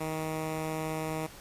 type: tone with notch filter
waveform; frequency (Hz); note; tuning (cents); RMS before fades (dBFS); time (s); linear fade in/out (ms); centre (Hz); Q
10% pulse; 157.7; D#3; +24; -34; 0-1.27; 10; 4400; 1.3
effects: pink hiss -49 dBFS RMS until 1.4 s + resampled to 32000 Hz